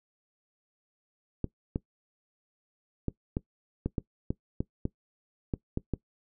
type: clicks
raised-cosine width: 3 ms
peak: -16 dBFS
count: 12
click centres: 1.443 / 1.759 / 3.083 / 3.369 / 3.86 / 3.982 / 4.305 / 4.605 / 4.854 / 5.538 / 5.774 / 5.937 s
effects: noise-tail reverb RT60 0.1 s tail -20 dB re dry